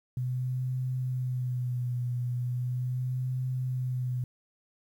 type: tone with vibrato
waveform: sine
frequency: 125.5 Hz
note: B2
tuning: 28 cents sharp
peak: -28 dBFS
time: 0.17-4.24 s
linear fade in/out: 2 ms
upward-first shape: sine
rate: 0.38 Hz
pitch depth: 38 cents each way
effects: 10-bit